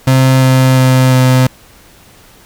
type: tone with pitch steps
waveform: 35% pulse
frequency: 131.3 / 130.39 / 129.49 / 128.6 Hz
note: C3 / C3 / C3 / C3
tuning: +6 / -6 / -18 / -30 cents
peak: -4 dBFS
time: 0.07-1.47 s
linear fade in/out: 5 ms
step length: 350 ms
effects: pink hiss -42 dBFS RMS until 2.45 s